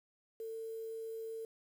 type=tone with quantisation; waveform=sine; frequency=448.7 Hz; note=A4; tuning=34 cents sharp; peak=-40 dBFS; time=0.4-1.45 s; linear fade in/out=2 ms; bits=10; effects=none